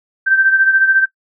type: beating tone pair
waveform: sine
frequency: 1559 / 1573 Hz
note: G6 / G6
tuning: -10 / +6 cents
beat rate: 14 Hz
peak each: -10 / -17 dBFS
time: 0.26-1.06 s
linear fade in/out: 20 ms
effects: noise-tail reverb RT60 0.1 s tail -18 dB re dry